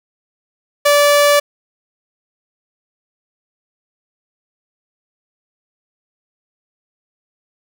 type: tone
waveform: sawtooth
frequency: 580 Hz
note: D5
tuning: 22 cents flat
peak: -5 dBFS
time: 0.85-1.4 s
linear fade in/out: 10 ms
effects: none